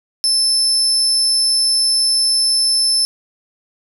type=tone; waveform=35% pulse; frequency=5274 Hz; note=E8; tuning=in tune; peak=-10 dBFS; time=0.24-3.05 s; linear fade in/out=0 ms; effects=8-bit